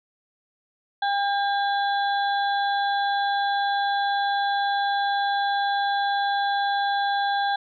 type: harmonic tone with a mistuned harmonic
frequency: 802 Hz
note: G5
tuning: 39 cents sharp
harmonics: 1 / 2 / 4 / 5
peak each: -22 / -28 / -34 / -36 dBFS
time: 1.02-7.56 s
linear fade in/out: 5 ms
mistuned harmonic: 4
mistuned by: +110 cents
effects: none